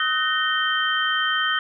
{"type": "tone cluster", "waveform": "sine", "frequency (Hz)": [1268, 1509, 1845, 3119], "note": ["D#6", "F#6", "A#6", "G7"], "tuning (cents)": [32, 34, -18, -9], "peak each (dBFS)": -25, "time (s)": [0, 1.59], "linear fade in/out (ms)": 2, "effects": []}